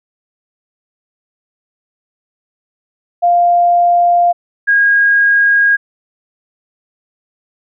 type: tone pair in turn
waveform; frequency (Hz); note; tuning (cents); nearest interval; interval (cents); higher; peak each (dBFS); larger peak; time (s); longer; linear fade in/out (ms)
sine; 698.5 / 1634.2; F5 / G#6; 0 / -28; octave + minor third; 1472; second; -7; neither; 3.22-4.33 / 4.67-5.77; first; 20
effects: none